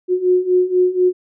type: beating tone pair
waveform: sine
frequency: 361.5 / 365.6 Hz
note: F#4 / F#4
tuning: -40 / -21 cents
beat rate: 4.1 Hz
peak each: -17 / -14 dBFS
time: 0.08-1.13 s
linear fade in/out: 50 ms
effects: none